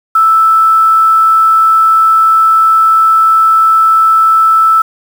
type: tone with quantisation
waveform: sine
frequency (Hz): 1318.5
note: E6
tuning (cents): 0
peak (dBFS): -4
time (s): 0.15-4.82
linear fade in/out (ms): 5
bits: 5
effects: none